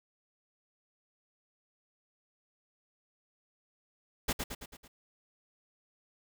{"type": "noise with echo", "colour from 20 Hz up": "pink", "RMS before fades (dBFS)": -30, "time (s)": [4.28, 4.33], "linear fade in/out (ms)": 10, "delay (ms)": 110, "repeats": 5, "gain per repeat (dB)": -5, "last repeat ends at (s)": 4.88, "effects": []}